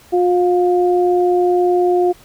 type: tone pair together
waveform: sine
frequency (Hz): 357.8 / 708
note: F4 / F5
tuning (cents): +42 / +23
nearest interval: octave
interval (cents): 1181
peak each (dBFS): -12 / -18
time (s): 0.12-2.13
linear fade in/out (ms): 20
effects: pink hiss -46 dBFS RMS until 2.24 s